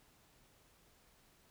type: silence
effects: pink hiss -68 dBFS RMS until 1.5 s